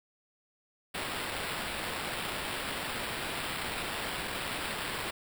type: noise with sample-and-hold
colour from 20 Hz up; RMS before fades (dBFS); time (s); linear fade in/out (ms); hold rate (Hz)
blue; -36; 0.94-5.11; 10; 6300
effects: none